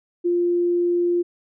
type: tone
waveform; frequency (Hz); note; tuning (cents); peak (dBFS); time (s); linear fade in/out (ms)
sine; 349.2; F4; 0; -17; 0.24-1.23; 20
effects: none